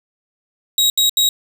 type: tone bursts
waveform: sawtooth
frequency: 3811 Hz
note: A#7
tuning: 38 cents sharp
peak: -9 dBFS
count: 3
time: 0.78-1.29 s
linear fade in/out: 2 ms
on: 120 ms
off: 75 ms
effects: none